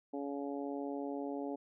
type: harmonic tone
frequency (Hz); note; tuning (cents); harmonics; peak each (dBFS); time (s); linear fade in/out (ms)
141; C#3; +30; 2 / 3 / 4 / 5 / 6; -39 / -43 / -45 / -47 / -49; 0.13-1.56; 10
effects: none